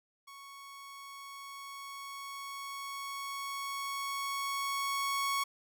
sawtooth tone with level ramp, 1108.7 Hz, C#6, in tune, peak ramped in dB -45 to -26 dBFS, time 0.27-5.44 s, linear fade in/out 10 ms, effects none

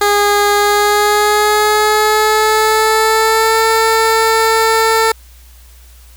15% pulse tone with pitch glide, 410 to 447.1 Hz, G#4 to A4, -22 to +28 cents, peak -3 dBFS, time 0.01-5.12 s, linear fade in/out 5 ms, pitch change +150 cents, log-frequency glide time 0.54-3.62 s, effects added 60 Hz sine -38 dBFS peak until 6.16 s + white hiss -46 dBFS RMS until 6.16 s

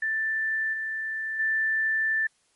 sine tone with level steps, 1768 Hz, A6, 8 cents sharp, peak -24 / -28 / -22 dBFS, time 0.02-2.27 s, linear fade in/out 5 ms, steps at 0.73 / 1.39 s, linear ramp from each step 10 ms, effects white hiss -67 dBFS RMS until 2.55 s + MP3 48 kbps

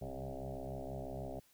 sine tone with frequency modulation, 266.5 Hz, C4, 32 cents sharp, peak -40 dBFS, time 0.01-1.4 s, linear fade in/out 10 ms, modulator 66.1 Hz, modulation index 6.7, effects white hiss -69 dBFS RMS until 1.53 s

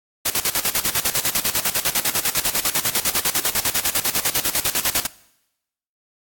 white noise with tremolo, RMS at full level -19 dBFS, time 0.25-5.07 s, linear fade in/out 10 ms, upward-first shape square, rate 10 Hz, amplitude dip 80%, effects noise-tail reverb RT60 0.9 s tail -21 dB re dry + AAC 64 kbps

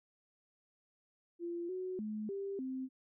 sine tone with pitch steps, 343.7 / 370 / 213.8 / 394.9 / 260.8 Hz, F4 / F#4 / A3 / G4 / C4, -28 / 0 / -49 / +13 / -5 cents, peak -37 dBFS, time 1.39-2.89 s, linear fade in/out 50 ms, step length 300 ms, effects none

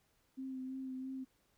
sine tone with vibrato, 261.7 Hz, C4, in tune, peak -40 dBFS, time 0.37-1.25 s, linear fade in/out 20 ms, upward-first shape sine, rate 3 Hz, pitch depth 22 cents each way, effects pink hiss -75 dBFS RMS until 1.57 s

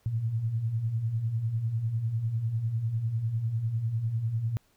sine beating tone pair, 105.9 / 115.9 Hz, G#2 / A#2, +34 / -10 cents, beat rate 10 Hz, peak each -35 / -27 dBFS, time 0.06-4.57 s, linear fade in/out 0 ms, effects pink hiss -67 dBFS RMS until 4.76 s

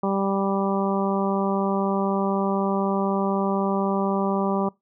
harmonic tone, 196 Hz, G3, in tune, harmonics 1 / 2 / 3 / 4 / 5 / 6, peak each -24 / -27 / -29 / -30 / -31 / -32 dBFS, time 0.03-4.69 s, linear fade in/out 5 ms, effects noise-tail reverb RT60 0.2 s tail -24 dB re dry

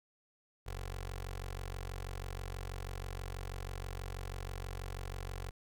15% pulse tone with notch filter, 46.2 Hz, F#1, 2 cents flat, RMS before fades -42 dBFS, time 0.66-5.51 s, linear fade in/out 10 ms, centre 190 Hz, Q 0.69, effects none

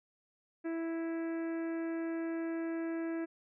harmonic tone, 329.6 Hz, E4, in tune, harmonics 1 / 2 / 3 / 4 / 5 / 6 / 7 / 8, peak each -34 / -45 / -55 / -54 / -50 / -56 / -58 / -64 dBFS, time 0.64-3.26 s, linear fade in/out 20 ms, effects none

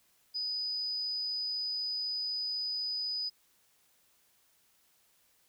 sine tone, 4978 Hz, D#8, in tune, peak -32 dBFS, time 0.34-3.3 s, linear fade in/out 20 ms, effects white hiss -69 dBFS RMS until 5.48 s

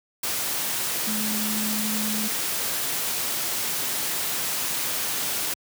sine tone in noise, 214 Hz, A3, 48 cents flat, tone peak -28 dBFS, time 1.07-2.28 s, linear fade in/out 5 ms, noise white, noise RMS -27 dBFS, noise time 0.23-5.54 s, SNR -4 dB, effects high-pass 100 Hz 12 dB/octave

